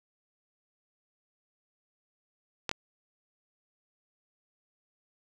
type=clicks; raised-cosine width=0.2 ms; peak=-13 dBFS; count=2; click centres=2.693 / 2.714 s; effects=none